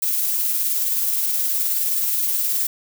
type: noise with tremolo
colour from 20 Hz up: violet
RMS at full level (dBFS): -20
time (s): 0.02-2.67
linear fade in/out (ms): 5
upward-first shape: sine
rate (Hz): 19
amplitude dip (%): 25
effects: none